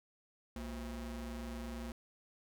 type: ring-modulated tone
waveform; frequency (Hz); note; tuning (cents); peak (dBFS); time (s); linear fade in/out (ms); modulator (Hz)
45% pulse; 146.83; D3; 0; -38; 0.56-1.92; 2; 85.5
effects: none